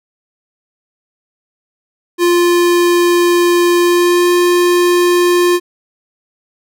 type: tone with pitch glide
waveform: square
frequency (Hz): 349.2 to 352.8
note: F4 to F4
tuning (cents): 0 to +18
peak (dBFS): -9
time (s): 2.18-5.6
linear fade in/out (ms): 50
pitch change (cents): +18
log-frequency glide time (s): 3.79-4.31
effects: none